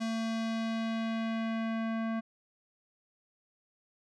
square tone with low-pass filter sweep, 225 Hz, A3, 39 cents sharp, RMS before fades -33 dBFS, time 0-2.21 s, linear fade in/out 20 ms, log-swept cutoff 6100 to 1700 Hz, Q 1.1, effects none

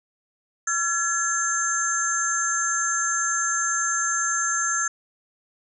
sine tone cluster, 1358 / 1700 / 6330 / 7230 Hz, F6 / G#6 / G8 / A8, -49 / +40 / +16 / +46 cents, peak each -27 dBFS, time 0.67-4.88 s, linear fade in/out 5 ms, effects none

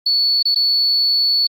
sine tone with dropouts, 4435 Hz, C#8, in tune, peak -12 dBFS, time 0.06-1.47 s, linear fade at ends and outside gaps 5 ms, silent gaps 0.427-0.453 / 0.547-0.558 s, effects tanh soft clip ceiling -8 dBFS + Opus 32 kbps

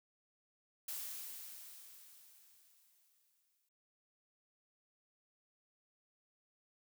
blue noise with exponential decay, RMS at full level -42 dBFS, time 0.88-3.69 s, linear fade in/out 5 ms, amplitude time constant 610 ms, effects none

